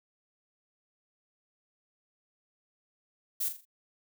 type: noise with echo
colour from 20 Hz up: violet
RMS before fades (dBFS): -31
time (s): 3.4-3.49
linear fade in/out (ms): 10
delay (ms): 41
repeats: 4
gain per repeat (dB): -8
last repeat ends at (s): 3.654
effects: none